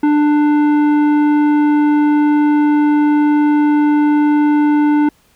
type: tone with tanh clipping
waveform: sine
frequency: 296.5 Hz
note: D4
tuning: 17 cents sharp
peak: -11 dBFS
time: 0.03-5.09 s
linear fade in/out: 5 ms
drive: 12 dB
effects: pink hiss -54 dBFS RMS until 5.35 s